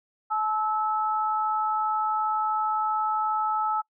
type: tone pair together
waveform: sine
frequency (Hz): 861 / 1303.8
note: A5 / E6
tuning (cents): -38 / -19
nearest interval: perfect fifth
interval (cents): 719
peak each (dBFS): -26 / -26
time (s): 0.3-3.82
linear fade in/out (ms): 20
effects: noise-tail reverb RT60 0.1 s tail -25 dB re dry